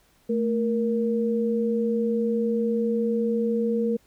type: tone pair together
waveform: sine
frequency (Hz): 221.5 / 469.3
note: A3 / A#4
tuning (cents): +12 / +12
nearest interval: octave + minor second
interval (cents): 1300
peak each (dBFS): -24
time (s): 0.29-3.97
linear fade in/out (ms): 10
effects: pink hiss -62 dBFS RMS until 4.06 s